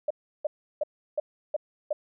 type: tone bursts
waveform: sine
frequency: 600 Hz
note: D5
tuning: 37 cents sharp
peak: -23 dBFS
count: 6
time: 0.08-1.93 s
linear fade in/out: 5 ms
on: 25 ms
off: 340 ms
effects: none